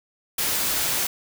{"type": "noise", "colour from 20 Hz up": "white", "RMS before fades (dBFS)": -24, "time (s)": [0.38, 1.07], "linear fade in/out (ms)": 5, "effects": []}